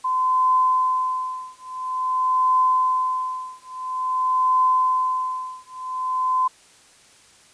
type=tone with tremolo; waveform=sine; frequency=1024 Hz; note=C6; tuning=38 cents flat; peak=-14 dBFS; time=0.04-6.48 s; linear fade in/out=10 ms; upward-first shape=triangle; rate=0.49 Hz; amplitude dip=100%; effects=white hiss -52 dBFS RMS until 7.53 s + resampled to 22050 Hz